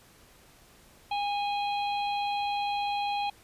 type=harmonic tone with a mistuned harmonic; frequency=815 Hz; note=G#5; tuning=33 cents flat; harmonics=1 / 3 / 4 / 5; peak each=-28 / -38 / -40 / -42 dBFS; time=1.11-3.3 s; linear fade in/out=5 ms; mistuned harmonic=3; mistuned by=+34 cents; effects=pink hiss -57 dBFS RMS until 3.43 s + resampled to 32000 Hz